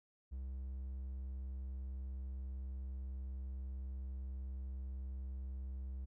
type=tone; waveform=triangle; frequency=65.41 Hz; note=C2; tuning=in tune; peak=-39 dBFS; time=0.31-6.06 s; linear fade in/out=20 ms; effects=none